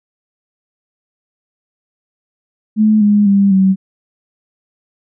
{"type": "tone with pitch steps", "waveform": "sine", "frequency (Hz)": [215.1, 206.7, 198.62, 190.86], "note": ["A3", "G#3", "G3", "G3"], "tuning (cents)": [-39, -8, 23, -46], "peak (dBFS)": -7, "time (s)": [2.76, 3.76], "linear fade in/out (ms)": 50, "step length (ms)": 250, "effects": []}